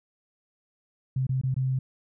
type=tone with dropouts; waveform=sine; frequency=130.81 Hz; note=C3; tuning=in tune; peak=-23 dBFS; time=1.16-1.79 s; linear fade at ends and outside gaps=5 ms; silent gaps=1.268-1.292 / 1.414-1.435 / 1.543-1.564 s; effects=none